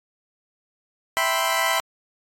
20% pulse chord, C major seventh, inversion first, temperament equal, 659.3 / 784 / 987.8 / 1046.5 Hz, E5 / G5 / B5 / C6, 0 / 0 / 0 / 0 cents, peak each -20 / -23 / -20 / -21 dBFS, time 1.17-1.8 s, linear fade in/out 0 ms, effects AAC 48 kbps

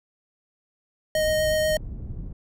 square tone with vibrato, 621 Hz, D#5, 3 cents flat, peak -21 dBFS, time 1.15-1.77 s, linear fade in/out 2 ms, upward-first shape sine, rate 8.2 Hz, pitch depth 8 cents each way
pink low-pass noise, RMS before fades -34 dBFS, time 1.15-2.33 s, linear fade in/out 2 ms, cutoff 160 Hz, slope 12 dB/octave
effects none

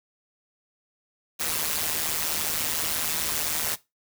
white noise with amplitude modulation, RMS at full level -24 dBFS, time 1.39-3.76 s, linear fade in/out 20 ms, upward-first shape sine, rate 156 Hz, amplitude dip 80%, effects noise-tail reverb RT60 0.2 s tail -17 dB re dry

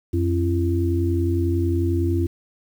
sine tone cluster, 88.4 / 268.9 / 339.9 Hz, F2 / C4 / F4, +22 / +47 / -47 cents, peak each -20 / -27 / -23 dBFS, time 0.13-2.27 s, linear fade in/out 10 ms, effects 8-bit

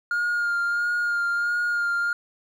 triangle tone with vibrato, 1415 Hz, F6, 22 cents sharp, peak -19 dBFS, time 0.11-2.13 s, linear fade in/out 2 ms, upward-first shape sine, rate 1.5 Hz, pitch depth 22 cents each way, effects tanh soft clip ceiling -16 dBFS

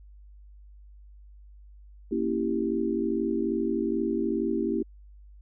sine chord, A# diminished seventh, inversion none, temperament equal, 233.1 / 277.2 / 329.6 / 392 Hz, A#3 / C#4 / E4 / G4, 0 / 0 / 0 / 0 cents, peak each -30 / -32 / -29 / -30 dBFS, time 2.11-4.83 s, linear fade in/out 10 ms, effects added 50 Hz sine -47 dBFS peak until 5.41 s

